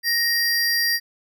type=tone pair together; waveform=square; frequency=1874 / 4733 Hz; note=A#6 / D8; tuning=+9 / +13 cents; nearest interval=octave + major third; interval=1604 cents; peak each=-22 dBFS; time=0.03-1 s; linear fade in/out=50 ms; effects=none